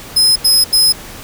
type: tone bursts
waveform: sawtooth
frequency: 5100 Hz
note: D#8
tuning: 42 cents sharp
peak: -5 dBFS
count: 3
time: 0.16-0.926 s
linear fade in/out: 10 ms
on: 200 ms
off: 83 ms
effects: pink hiss -32 dBFS RMS until 1.23 s